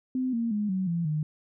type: tone with pitch steps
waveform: sine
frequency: 256.9 / 231.5 / 208.7 / 188.06 / 169.49 / 152.75 Hz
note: C4 / A#3 / G#3 / F#3 / E3 / D#3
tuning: -32 / -12 / +9 / +28 / +48 / -32 cents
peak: -25 dBFS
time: 0.15-1.23 s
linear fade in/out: 2 ms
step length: 180 ms
effects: none

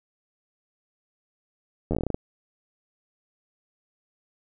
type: slowing click train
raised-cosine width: 2 ms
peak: -13 dBFS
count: 11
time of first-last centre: 1.91-2.145 s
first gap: 11 ms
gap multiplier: 1.16
effects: none

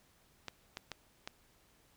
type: clicks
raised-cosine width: 0.2 ms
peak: -23 dBFS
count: 4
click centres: 0.483 / 0.771 / 0.917 / 1.275 s
effects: pink hiss -68 dBFS RMS until 1.96 s

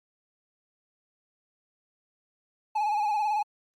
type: tone with vibrato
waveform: triangle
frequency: 842 Hz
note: G#5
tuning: 24 cents sharp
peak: -22 dBFS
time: 2.75-3.43 s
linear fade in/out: 10 ms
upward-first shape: sine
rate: 18 Hz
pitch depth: 58 cents each way
effects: Opus 48 kbps

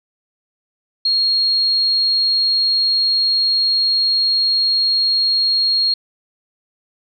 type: tone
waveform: sine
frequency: 4270 Hz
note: C8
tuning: 34 cents sharp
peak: -13 dBFS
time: 1.05-5.94 s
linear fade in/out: 5 ms
effects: none

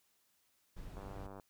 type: noise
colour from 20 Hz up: brown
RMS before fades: -48 dBFS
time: 0.76-1.27 s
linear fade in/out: 10 ms
type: click train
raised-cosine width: 1 ms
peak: -36 dBFS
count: 43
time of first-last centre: 0.97-1.398 s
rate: 98.1 Hz
effects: white hiss -75 dBFS RMS until 1.49 s

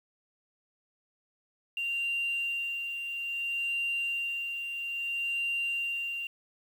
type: tone with tremolo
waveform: sine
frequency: 2775 Hz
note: F7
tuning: 12 cents flat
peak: -27 dBFS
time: 1.77-6.27 s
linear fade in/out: 2 ms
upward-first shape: sine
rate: 0.6 Hz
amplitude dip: 50%
effects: tanh soft clip ceiling -24 dBFS + 9-bit

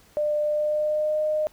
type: tone with pitch glide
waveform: sine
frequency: 598 to 613 Hz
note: D5 to D#5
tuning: +31 to -26 cents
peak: -21 dBFS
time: 0.17-1.47 s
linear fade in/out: 0 ms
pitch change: +43 cents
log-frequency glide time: 0.43-1.21 s
effects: pink hiss -56 dBFS RMS until 1.52 s

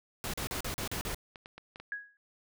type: noise bursts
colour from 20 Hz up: pink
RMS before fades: -36 dBFS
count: 7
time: 0.24-1.146 s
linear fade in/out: 0 ms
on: 96 ms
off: 39 ms
type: clicks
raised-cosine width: 0.3 ms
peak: -30 dBFS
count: 8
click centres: 0.939 / 1.07 / 1.114 / 1.358 / 1.459 / 1.58 / 1.759 / 1.8 s
type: tone with exponential decay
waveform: sine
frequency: 1661.2 Hz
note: G#6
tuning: in tune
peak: -31 dBFS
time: 1.92-2.17 s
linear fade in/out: 1 ms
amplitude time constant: 54 ms
effects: none

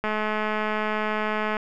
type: click train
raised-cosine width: 0.5 ms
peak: -12 dBFS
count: 328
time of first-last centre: 0.04-1.568 s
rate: 214 Hz
effects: none

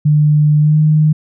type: tone with pitch glide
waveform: sine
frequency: 150 to 153.77 Hz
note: D3 to D#3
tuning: +37 to -20 cents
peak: -7 dBFS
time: 0.05-1.13 s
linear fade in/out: 10 ms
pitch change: +43 cents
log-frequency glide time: 0.6-0.78 s
effects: none

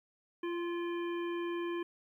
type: harmonic tone with a mistuned harmonic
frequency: 344.2 Hz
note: F4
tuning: 25 cents flat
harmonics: 1 / 3 / 5 / 7 / 9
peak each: -34 / -44 / -48 / -51 / -53 dBFS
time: 0.43-1.83 s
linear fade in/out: 5 ms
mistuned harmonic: 3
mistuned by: +24 cents
effects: 12-bit

